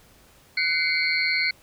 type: tone cluster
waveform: sine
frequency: 1499 / 2088 / 2247 / 4225 / 4461 Hz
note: F#6 / C7 / C#7 / C8 / C#8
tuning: +22 / -4 / +23 / +16 / +10 cents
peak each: -32 / -24 / -26 / -29 / -30 dBFS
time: 0.57-1.51 s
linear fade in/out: 5 ms
effects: pink hiss -55 dBFS RMS until 1.62 s